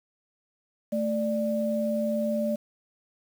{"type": "tone pair together", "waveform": "sine", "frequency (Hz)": [221, 590], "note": ["A3", "D5"], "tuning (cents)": [8, 8], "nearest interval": "octave + perfect fourth", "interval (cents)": 1700, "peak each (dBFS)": -27, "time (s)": [0.92, 2.56], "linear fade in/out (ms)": 10, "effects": ["8-bit"]}